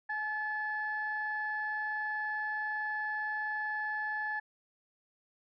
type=tone pair together; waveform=sine; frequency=849 / 1727.7 Hz; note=G#5 / A6; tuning=+38 / -32 cents; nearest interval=octave; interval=1230 cents; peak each=-37 / -33 dBFS; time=0.09-4.4 s; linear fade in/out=10 ms; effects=tanh soft clip ceiling -25 dBFS